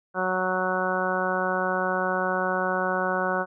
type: harmonic tone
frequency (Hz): 185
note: F#3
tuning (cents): 0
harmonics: 1 / 2 / 3 / 4 / 5 / 6 / 7 / 8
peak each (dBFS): -33 / -32 / -29 / -31 / -33 / -32 / -33 / -29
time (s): 0.14-3.46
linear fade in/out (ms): 50
effects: none